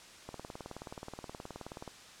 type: click train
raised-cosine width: 1 ms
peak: -28 dBFS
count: 31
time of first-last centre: 0.29-1.877 s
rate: 18.9 Hz
effects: white hiss -53 dBFS RMS until 2.2 s + low-pass 7000 Hz 12 dB/octave